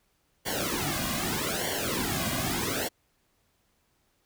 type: noise with flanger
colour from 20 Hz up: pink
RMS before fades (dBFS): -30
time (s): 0.45-2.89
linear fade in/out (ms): 20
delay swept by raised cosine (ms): 0.78 to 2.28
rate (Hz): 0.81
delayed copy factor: -0.95
effects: pink hiss -71 dBFS RMS until 4.25 s